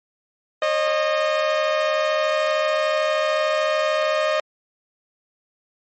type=tone pair together; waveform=sawtooth; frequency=541.6 / 615 Hz; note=C#5 / D#5; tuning=-40 / -20 cents; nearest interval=major second; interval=220 cents; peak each=-21 / -15 dBFS; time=0.62-4.4 s; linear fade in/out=2 ms; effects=low-pass 4000 Hz 12 dB/octave + MP3 32 kbps